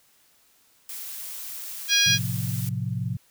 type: noise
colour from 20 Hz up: blue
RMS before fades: -36 dBFS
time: 0.89-2.69 s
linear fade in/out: 2 ms
type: harmonic tone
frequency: 820 Hz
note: G#5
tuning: 22 cents flat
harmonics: 2 / 3 / 4 / 5 / 6 / 7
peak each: -26 / -25 / -22 / -27 / -27 / -23 dBFS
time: 1.88-2.19 s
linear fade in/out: 50 ms
type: chord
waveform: sine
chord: F major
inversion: first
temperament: equal with one note detuned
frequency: 110 / 130.81 / 176.75 Hz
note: A2 / C3 / F3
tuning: 0 / 0 / +21 cents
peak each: -29 / -29 / -32 dBFS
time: 2.06-3.17 s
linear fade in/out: 10 ms
effects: white hiss -61 dBFS RMS until 3.3 s